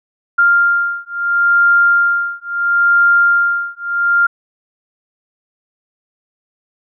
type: beating tone pair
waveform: sine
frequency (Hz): 1396.9 / 1397.64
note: F6 / F6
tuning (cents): 0 / +1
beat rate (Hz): 0.74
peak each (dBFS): -13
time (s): 0.38-4.27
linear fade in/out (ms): 10
effects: none